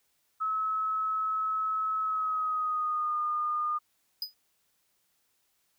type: tone with pitch glide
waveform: sine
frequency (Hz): 1291 to 1218.5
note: E6 to D#6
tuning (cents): -37 to -37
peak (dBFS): -27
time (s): 0.4-3.79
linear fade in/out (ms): 20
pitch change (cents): -100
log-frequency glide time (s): 2.01-3.18
type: tone with exponential decay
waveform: square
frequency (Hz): 4978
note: D#8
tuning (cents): 0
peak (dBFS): -28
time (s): 4.22-4.34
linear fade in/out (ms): 2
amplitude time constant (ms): 25
effects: white hiss -73 dBFS RMS until 5.78 s